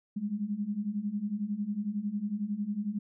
sine beating tone pair, 199.6 / 210.6 Hz, G3 / G#3, +32 / +24 cents, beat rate 11 Hz, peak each -35 / -32 dBFS, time 0.16-2.99 s, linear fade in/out 10 ms, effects none

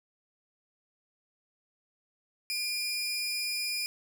sawtooth tone pair together, 2400 / 5092 Hz, D7 / D#8, +37 / +39 cents, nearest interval octave + minor second, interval 1302 cents, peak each -30 / -31 dBFS, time 2.5-3.86 s, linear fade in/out 0 ms, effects none

